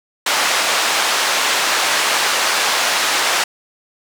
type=band-pass noise; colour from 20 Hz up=pink; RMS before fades=-17 dBFS; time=0.26-3.44 s; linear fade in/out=5 ms; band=800 to 7400 Hz; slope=12 dB/octave; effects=none